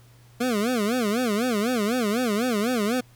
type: tone with vibrato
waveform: 25% pulse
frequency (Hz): 227.6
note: A#3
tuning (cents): -41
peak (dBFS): -18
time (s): 0.4-3.01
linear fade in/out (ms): 10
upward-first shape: sine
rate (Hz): 4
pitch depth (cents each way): 210
effects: added 120 Hz sine -51 dBFS peak until 3.15 s + pink hiss -58 dBFS RMS until 3.15 s